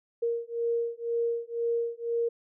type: beating tone pair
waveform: sine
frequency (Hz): 466.2 / 468.2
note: A#4 / A#4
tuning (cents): 0 / +8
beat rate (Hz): 2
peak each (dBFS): -30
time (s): 0.22-2.29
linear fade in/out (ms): 10
effects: none